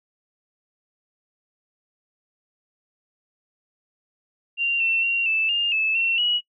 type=tone with pitch steps; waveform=sine; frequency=2772 / 2696 / 2754 / 2637 / 2814 / 2613 / 2713 / 2915 Hz; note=F7 / E7 / F7 / E7 / F7 / E7 / E7 / F#7; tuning=-14 / +38 / -25 / 0 / +12 / -16 / +49 / -26 cents; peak=-19 dBFS; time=4.57-6.41 s; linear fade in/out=50 ms; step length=230 ms; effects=noise-tail reverb RT60 0.1 s tail -22 dB re dry